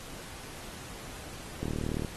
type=click train; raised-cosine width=3 ms; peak=-20 dBFS; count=17; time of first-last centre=1.63-2.048 s; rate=38.3 Hz; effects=pink hiss -45 dBFS RMS until 2.16 s + AAC 32 kbps